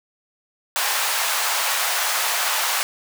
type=high-pass noise; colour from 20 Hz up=pink; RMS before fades=-22 dBFS; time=0.76-2.83 s; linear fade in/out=0 ms; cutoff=750 Hz; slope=24 dB/octave; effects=none